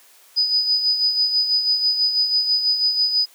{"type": "tone with tremolo", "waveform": "sine", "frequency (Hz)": 4978, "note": "D#8", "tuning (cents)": 0, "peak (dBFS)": -14, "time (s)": [0.36, 3.26], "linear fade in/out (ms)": 20, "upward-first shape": "sine", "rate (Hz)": 6.1, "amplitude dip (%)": 55, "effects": ["white hiss -51 dBFS RMS until 3.34 s", "high-pass 400 Hz 12 dB/octave"]}